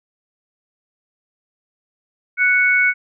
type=tone pair together; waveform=sine; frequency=1481.1 / 2217 Hz; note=F#6 / C#7; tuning=+1 / 0 cents; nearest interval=perfect fifth; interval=699 cents; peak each=-16 / -14 dBFS; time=2.37-2.94 s; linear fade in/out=50 ms; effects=none